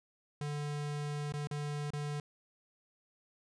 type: tone with dropouts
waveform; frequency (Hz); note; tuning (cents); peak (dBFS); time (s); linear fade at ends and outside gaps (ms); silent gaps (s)
square; 146.83; D3; 0; -36; 0.41-2.2; 2; 1.323-1.338 / 1.472-1.511 / 1.905-1.934
effects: resampled to 22050 Hz